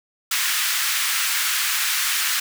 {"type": "high-pass noise", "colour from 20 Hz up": "pink", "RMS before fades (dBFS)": -22, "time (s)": [0.31, 2.4], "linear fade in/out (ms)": 5, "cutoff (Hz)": 1400, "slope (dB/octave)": 24, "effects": []}